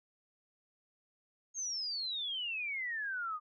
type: exponential sweep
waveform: sine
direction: down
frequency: 6580 to 1202 Hz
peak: -35 dBFS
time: 1.54-3.4 s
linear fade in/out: 50 ms
effects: none